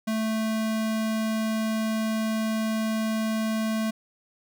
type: tone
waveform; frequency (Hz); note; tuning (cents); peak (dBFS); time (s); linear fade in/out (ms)
square; 220; A3; 0; -25; 0.07-3.91; 10
effects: none